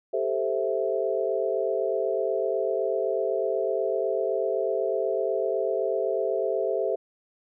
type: chord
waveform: sine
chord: A minor seventh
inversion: third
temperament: equal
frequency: 392 / 440 / 523.3 / 659.3 Hz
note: G4 / A4 / C5 / E5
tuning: 0 / 0 / 0 / 0 cents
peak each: -29 dBFS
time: 0.13-6.96 s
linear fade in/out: 10 ms
effects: none